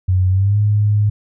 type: tone with pitch glide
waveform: sine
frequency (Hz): 92.5 to 104.43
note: F#2 to G#2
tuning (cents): 0 to +10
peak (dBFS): -11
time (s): 0.08-1.1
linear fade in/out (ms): 10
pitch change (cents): +210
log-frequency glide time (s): 0.29-0.58
effects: none